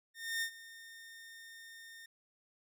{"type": "tone with ADSR envelope", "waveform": "sawtooth", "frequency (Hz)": 1825, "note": "A#6", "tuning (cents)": -37, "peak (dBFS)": -29, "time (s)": [0.14, 2.06], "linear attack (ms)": 280, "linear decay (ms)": 81, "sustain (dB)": -18, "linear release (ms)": 5, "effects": []}